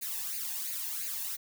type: noise with flanger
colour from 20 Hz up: blue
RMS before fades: -36 dBFS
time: 0.01-1.37 s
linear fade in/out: 20 ms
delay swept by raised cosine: 0.44 to 1.15 ms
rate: 2.9 Hz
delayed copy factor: +0.7
effects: none